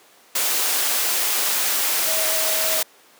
sine tone in noise, 638 Hz, D#5, 43 cents sharp, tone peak -28 dBFS, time 2.07-2.82 s, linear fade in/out 5 ms, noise white, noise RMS -21 dBFS, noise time 0.35-2.83 s, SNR -10 dB, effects pink hiss -51 dBFS RMS until 3.19 s + high-pass 400 Hz 12 dB/octave

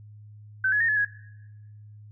sine tone with pitch steps, 1535 / 1691 / 1833 / 1714 / 1663 Hz, G6 / G#6 / A#6 / A6 / G#6, -37 / +31 / -30 / -46 / +2 cents, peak -20 dBFS, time 0.64-1.05 s, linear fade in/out 5 ms, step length 82 ms, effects noise-tail reverb RT60 1.0 s tail -20 dB re dry + added 105 Hz sine -44 dBFS peak until 2.11 s

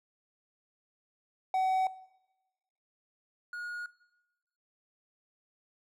triangle tone pair in turn, 754 / 1440.7 Hz, F#5 / F#6, +32 / -47 cents, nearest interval major seventh, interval 1121 cents, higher second, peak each -24 / -35 dBFS, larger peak first, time 1.54-1.87 / 3.53-3.86 s, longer neither, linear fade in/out 2 ms, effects noise-tail reverb RT60 1.0 s tail -19 dB re dry

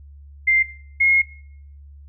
sine tone pair in turn, 2094 / 2155 Hz, C7 / C#7, +1 / -49 cents, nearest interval unison, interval 50 cents, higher second, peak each -13 dBFS, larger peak neither, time 0.47-0.63 / 1-1.22 s, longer second, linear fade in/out 10 ms, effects noise-tail reverb RT60 0.6 s tail -19 dB re dry + added 71 Hz sine -40 dBFS peak until 2.08 s

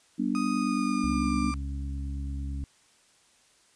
sine chord, G major, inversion none, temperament just, 196 / 245 / 294 Hz, G3 / B3 / D4, 0 / -14 / +2 cents, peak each -31 / -28 / -30 dBFS, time 0.18-1.52 s, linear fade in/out 20 ms
35% pulse tone with pitch glide, 1244.5 to 1187.6 Hz, D#6 to D6, 0 to +19 cents, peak -31 dBFS, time 0.35-1.54 s, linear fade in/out 0 ms, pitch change -81 cents, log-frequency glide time 0.55-1.36 s
harmonic tone, 69 Hz, C#2, 7 cents flat, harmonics 1 / 2 / 3 / 4, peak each -31 / -41 / -47 / -42 dBFS, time 1.04-2.64 s, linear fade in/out 0 ms
effects white hiss -62 dBFS RMS until 3.75 s + resampled to 22050 Hz

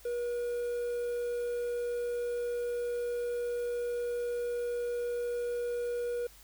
triangle tone with quantisation, 480.9 Hz, B4, 46 cents flat, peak -29 dBFS, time 0.05-6.27 s, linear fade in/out 5 ms, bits 9, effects added 50 Hz sine -58 dBFS peak until 6.43 s + white hiss -57 dBFS RMS until 6.43 s

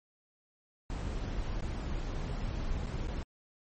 brown noise with dropouts, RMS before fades -35 dBFS, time 0.9-3.23 s, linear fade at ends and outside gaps 1 ms, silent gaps 1.609-1.622 / 2.862-2.868 / 3.073-3.082 s, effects MP3 32 kbps

